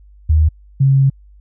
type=tone pair in turn; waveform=sine; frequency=77.78 / 135.86 Hz; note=D#2 / C#3; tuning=0 / -34 cents; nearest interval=minor seventh; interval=966 cents; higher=second; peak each=-8 dBFS; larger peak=neither; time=0.29-0.49 / 0.8-1.1 s; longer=second; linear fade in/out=10 ms; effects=added 50 Hz sine -41 dBFS peak until 1.4 s